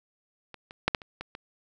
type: clicks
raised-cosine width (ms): 0.3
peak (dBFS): -26 / -27 / -6 / -8 / -28 / -20 / -23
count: 7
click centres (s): 0.543 / 0.709 / 0.88 / 0.948 / 1.018 / 1.21 / 1.351
effects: none